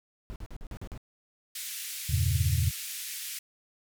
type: noise bursts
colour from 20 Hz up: brown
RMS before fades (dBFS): -39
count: 7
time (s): 0.3-0.977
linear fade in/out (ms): 0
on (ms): 59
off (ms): 44
type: band-pass noise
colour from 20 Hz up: white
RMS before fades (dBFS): -38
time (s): 1.55-3.39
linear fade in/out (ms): 5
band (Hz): 1900 to 15000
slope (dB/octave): 24
type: chord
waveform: sine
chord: E diminished seventh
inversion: none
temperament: equal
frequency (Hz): 82.41 / 98 / 116.54 / 138.59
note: E2 / G2 / Bb2 / Db3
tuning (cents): 0 / 0 / 0 / 0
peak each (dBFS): -27 / -29 / -30 / -31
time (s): 2.09-2.71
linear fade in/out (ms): 10
effects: none